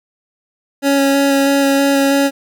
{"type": "tone with vibrato", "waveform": "25% pulse", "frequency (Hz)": 277.2, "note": "C#4", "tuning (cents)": 0, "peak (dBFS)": -7, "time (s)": [0.82, 2.31], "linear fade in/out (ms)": 50, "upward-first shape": "square", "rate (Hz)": 3.1, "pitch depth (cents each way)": 9, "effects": []}